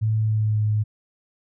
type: tone with pitch glide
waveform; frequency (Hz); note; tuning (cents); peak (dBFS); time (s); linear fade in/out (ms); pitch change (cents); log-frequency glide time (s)
sine; 109.4 to 106.59; A2 to G#2; -9 to +45; -18; 0.01-0.84; 20; -46; 0.19-0.62
effects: none